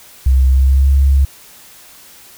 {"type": "tone with pitch glide", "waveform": "sine", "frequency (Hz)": [65.4, 68.57], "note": ["C2", "C#2"], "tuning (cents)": [0, -18], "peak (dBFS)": -7, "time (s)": [0.26, 1.25], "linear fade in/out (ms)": 5, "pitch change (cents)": 82, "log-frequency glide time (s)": [0.49, 0.9], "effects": ["white hiss -41 dBFS RMS until 2.37 s"]}